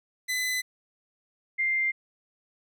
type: tone pair in turn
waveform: sawtooth / sine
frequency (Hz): 2012 / 2099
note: B6 / C7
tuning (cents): +32 / +5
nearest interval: minor second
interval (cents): 73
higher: second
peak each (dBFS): -23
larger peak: neither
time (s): 0.28-0.62 / 1.58-1.92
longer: neither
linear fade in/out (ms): 20
effects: none